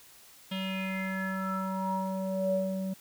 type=tone with low-pass filter sweep; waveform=square; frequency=190.1 Hz; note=F#3; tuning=47 cents sharp; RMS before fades=-32 dBFS; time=0.51-2.94 s; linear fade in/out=10 ms; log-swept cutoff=3200 to 400 Hz; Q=7.1; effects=white hiss -55 dBFS RMS until 3 s